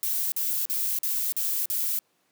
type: noise bursts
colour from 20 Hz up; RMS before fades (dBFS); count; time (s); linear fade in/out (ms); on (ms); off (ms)
violet; -27; 6; 0.03-1.99; 0; 290; 44
effects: pink hiss -69 dBFS RMS until 2.31 s + high-pass 200 Hz 12 dB/octave